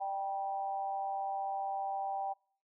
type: tone with amplitude modulation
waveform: sine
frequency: 783 Hz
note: G5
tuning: 2 cents flat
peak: -30 dBFS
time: 0-2.34 s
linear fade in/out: 20 ms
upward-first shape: sine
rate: 185 Hz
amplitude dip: 70%
effects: noise-tail reverb RT60 0.5 s tail -26 dB re dry